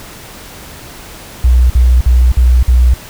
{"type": "tone bursts", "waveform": "sine", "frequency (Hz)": 61.74, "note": "B1", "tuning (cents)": 0, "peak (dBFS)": -4, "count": 5, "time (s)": [1.44, 2.94], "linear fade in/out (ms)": 5, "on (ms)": 260, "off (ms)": 50, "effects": ["pink hiss -32 dBFS RMS until 3.09 s"]}